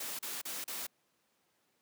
white noise bursts, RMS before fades -40 dBFS, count 4, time 0-0.868 s, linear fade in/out 5 ms, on 190 ms, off 36 ms, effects pink hiss -75 dBFS RMS until 1.81 s + high-pass 200 Hz 12 dB/octave

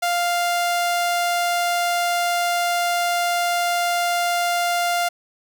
sawtooth tone, 698.5 Hz, F5, in tune, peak -15 dBFS, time 0.02-5.09 s, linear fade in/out 10 ms, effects none

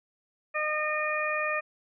harmonic tone, 610 Hz, D#5, 34 cents flat, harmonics 1 / 2 / 3 / 4, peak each -32 / -32 / -32 / -32 dBFS, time 0.54-1.61 s, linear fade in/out 20 ms, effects none

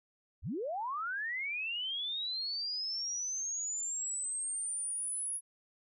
sine linear sweep, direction up, 42.53 to 10548 Hz, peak -34 dBFS, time 0.42-5.41 s, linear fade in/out 50 ms, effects none

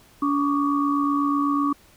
sine tone cluster, 286 / 1126 / 1194 Hz, D4 / C#6 / D6, -46 / +27 / +28 cents, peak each -21 / -24 / -29 dBFS, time 0.22-1.73 s, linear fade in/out 5 ms, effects pink hiss -54 dBFS RMS until 1.96 s

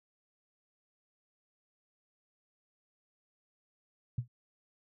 sine tone with exponential decay, 121 Hz, B2, 35 cents flat, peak -26 dBFS, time 4.18-4.28 s, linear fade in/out 5 ms, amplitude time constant 20 ms, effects none

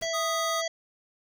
pink noise with exponential decay, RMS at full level -39 dBFS, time 0.01-0.14 s, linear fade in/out 5 ms, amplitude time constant 28 ms
harmonic tone, 659.3 Hz, E5, in tune, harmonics 1 / 3 / 5 / 7 / 9 / 10, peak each -30 / -35 / -37 / -38 / -40 / -40 dBFS, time 0.02-0.68 s, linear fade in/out 5 ms
square tone, 1244.5 Hz, D#6, in tune, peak -30 dBFS, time 0.13-0.62 s, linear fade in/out 20 ms
effects none

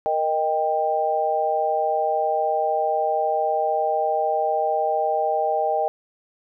sine chord, Eb major, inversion second, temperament equal with one note detuned, 466.2 / 622.3 / 789.4 Hz, Bb4 / Eb5 / G5, 0 / 0 / +12 cents, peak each -27 / -23 / -22 dBFS, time 0.06-5.88 s, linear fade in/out 0 ms, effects none

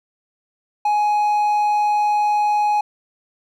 triangle tone, 836 Hz, G#5, 11 cents sharp, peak -13 dBFS, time 0.85-2.81 s, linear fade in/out 5 ms, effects none

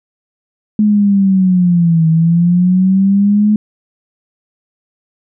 sine linear two-way sweep, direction down then up, 213.3 to 160 to 213.3 Hz, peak -7 dBFS, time 0.79-3.56 s, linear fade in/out 2 ms, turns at 2.08 s, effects none

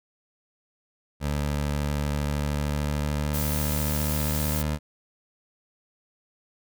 20% pulse tone with pitch glide, 72.9 to 75.69 Hz, D2 to D#2, -12 to -47 cents, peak -20 dBFS, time 1.2-4.79 s, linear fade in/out 50 ms, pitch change +65 cents, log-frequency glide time 2.24-4.68 s
blue noise, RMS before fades -32 dBFS, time 3.33-4.63 s, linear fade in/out 20 ms
effects none

